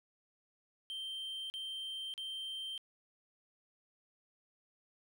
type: tone bursts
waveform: triangle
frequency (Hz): 3136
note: G7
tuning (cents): 0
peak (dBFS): -38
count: 3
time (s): 0.9-2.778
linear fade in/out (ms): 0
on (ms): 600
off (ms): 39
effects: none